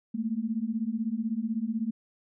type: beating tone pair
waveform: sine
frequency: 214.9 / 230.9 Hz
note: A3 / A#3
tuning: -41 / -16 cents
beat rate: 16 Hz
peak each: -31 / -30 dBFS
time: 0.14-1.91 s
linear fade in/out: 10 ms
effects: none